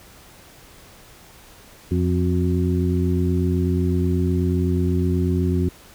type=harmonic tone with a mistuned harmonic; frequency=88.1 Hz; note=F2; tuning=16 cents sharp; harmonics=1 / 2 / 3 / 4; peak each=-20 / -23 / -25 / -26 dBFS; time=1.91-5.69 s; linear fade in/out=5 ms; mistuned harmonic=4; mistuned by=+52 cents; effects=pink hiss -47 dBFS RMS until 5.94 s